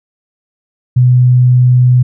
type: tone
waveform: sine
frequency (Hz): 125.1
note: B2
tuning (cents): +23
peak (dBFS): -4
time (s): 0.96-2.03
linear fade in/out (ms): 10
effects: none

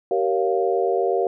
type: chord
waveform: sine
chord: G half-diminished seventh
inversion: none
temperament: equal with one note detuned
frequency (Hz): 385 / 466.2 / 554.4 / 698.5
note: G4 / Bb4 / Db5 / F5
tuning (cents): -31 / 0 / 0 / 0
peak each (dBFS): -22 / -23 / -27 / -24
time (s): 0.11-1.27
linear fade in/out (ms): 2
effects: none

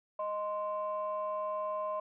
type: tone pair together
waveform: sine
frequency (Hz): 622.3 / 1043.3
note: D#5 / C6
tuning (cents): 0 / -5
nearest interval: major sixth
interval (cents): 895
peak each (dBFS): -34 / -35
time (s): 0.19-2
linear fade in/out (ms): 5
effects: tanh soft clip ceiling -26 dBFS

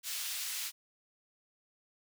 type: high-pass noise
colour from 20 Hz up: pink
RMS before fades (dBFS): -38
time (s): 0.03-0.72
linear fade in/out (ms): 50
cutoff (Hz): 2900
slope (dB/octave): 12
effects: none

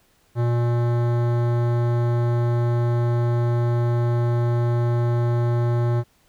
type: tone with hard clipping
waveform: sine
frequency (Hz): 119.3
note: A#2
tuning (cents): +41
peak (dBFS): -20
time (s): 0.35-6.04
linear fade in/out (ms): 50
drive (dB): 17
effects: pink hiss -61 dBFS RMS until 6.28 s

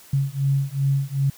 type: beating tone pair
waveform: sine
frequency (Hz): 136.6 / 139.2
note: C#3 / C#3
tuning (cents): -25 / +8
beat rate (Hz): 2.6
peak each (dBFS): -22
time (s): 0.13-1.3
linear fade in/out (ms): 5
effects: white hiss -48 dBFS RMS until 1.37 s

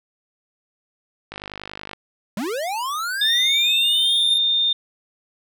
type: click train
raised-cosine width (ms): 0.3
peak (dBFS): -16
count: 32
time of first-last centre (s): 1.32-1.933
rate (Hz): 50.6
type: linear sweep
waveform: square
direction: up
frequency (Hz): 181.2 to 3729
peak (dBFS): -24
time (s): 2.37-4.38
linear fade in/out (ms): 2
type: tone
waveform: sine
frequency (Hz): 3629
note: A#7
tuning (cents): -47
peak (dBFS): -16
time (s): 3.21-4.73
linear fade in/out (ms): 5
effects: none

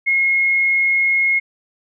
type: tone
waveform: sine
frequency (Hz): 2159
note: C#7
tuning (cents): -46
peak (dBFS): -13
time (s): 0.06-1.4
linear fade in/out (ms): 20
effects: none

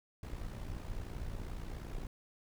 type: noise with amplitude modulation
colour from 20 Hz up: brown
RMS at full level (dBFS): -39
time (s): 0.23-2.07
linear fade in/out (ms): 2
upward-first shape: sine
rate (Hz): 60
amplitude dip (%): 65
effects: none

